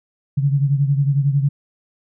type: beating tone pair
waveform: sine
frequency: 138.59 / 149.59 Hz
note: C#3 / D3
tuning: 0 / +32 cents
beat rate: 11 Hz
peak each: -15 / -21 dBFS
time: 0.37-1.49 s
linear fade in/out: 10 ms
effects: none